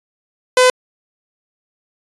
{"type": "tone", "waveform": "sawtooth", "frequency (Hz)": 506, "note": "B4", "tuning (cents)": 42, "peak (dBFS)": -4, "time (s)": [0.57, 0.7], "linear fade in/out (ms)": 2, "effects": ["resampled to 24000 Hz"]}